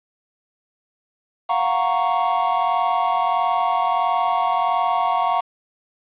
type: chord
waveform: triangle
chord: Gb major seventh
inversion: third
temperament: equal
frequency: 698.5 / 740 / 932.3 / 1108.7 Hz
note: F5 / Gb5 / Bb5 / Db6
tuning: 0 / 0 / 0 / 0 cents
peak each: -21 dBFS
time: 1.49-5.41 s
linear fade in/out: 10 ms
effects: resampled to 8000 Hz + 7-bit